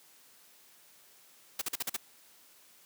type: noise bursts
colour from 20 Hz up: white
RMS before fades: -33 dBFS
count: 6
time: 1.59-1.966 s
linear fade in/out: 5 ms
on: 26 ms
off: 44 ms
effects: white hiss -60 dBFS RMS until 2.85 s + high-pass 150 Hz 12 dB/octave